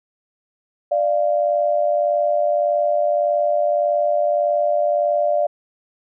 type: tone pair together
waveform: sine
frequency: 591 / 692.7 Hz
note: D5 / F5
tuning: +11 / -14 cents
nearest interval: minor third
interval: 275 cents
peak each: -17 / -20 dBFS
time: 0.91-5.47 s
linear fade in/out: 10 ms
effects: none